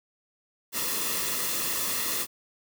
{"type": "noise with comb filter", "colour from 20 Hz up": "white", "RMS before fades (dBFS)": -29, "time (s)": [0.72, 2.27], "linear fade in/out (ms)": 50, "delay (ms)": 1.3, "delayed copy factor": -0.6, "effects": []}